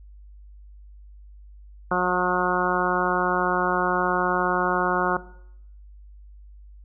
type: harmonic tone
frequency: 180.6 Hz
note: F#3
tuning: 42 cents flat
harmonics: 1 / 2 / 3 / 4 / 5 / 6 / 7 / 8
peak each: -28 / -28 / -28 / -28 / -28 / -28 / -28 / -28 dBFS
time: 1.91-5.17 s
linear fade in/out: 5 ms
effects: noise-tail reverb RT60 0.7 s tail -17 dB re dry + added 50 Hz sine -43 dBFS peak until 6.84 s